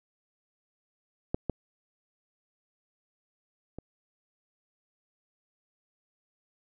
clicks, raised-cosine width 2 ms, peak -14 / -15 / -26 dBFS, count 3, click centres 1.345 / 1.497 / 3.786 s, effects none

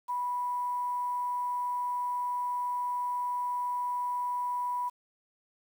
sine tone with quantisation, 983 Hz, B5, 8 cents flat, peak -29 dBFS, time 0.08-4.9 s, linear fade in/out 20 ms, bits 9, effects none

